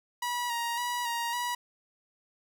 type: tone with vibrato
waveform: sawtooth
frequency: 955 Hz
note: A#5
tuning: 42 cents sharp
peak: -26 dBFS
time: 0.22-1.55 s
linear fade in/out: 5 ms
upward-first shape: square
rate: 1.8 Hz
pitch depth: 29 cents each way
effects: none